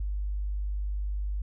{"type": "tone", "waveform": "sine", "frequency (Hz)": 50, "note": "G1", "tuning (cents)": 35, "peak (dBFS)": -28, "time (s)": [0, 1.42], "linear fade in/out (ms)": 5, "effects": []}